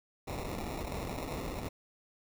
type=noise with sample-and-hold; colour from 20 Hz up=pink; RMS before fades=-38 dBFS; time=0.27-1.69 s; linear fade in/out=10 ms; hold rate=1575 Hz; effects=none